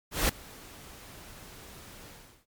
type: noise with ADSR envelope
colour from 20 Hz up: pink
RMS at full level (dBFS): -24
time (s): 0.11-2.46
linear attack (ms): 180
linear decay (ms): 6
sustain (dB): -24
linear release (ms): 390
effects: MP3 96 kbps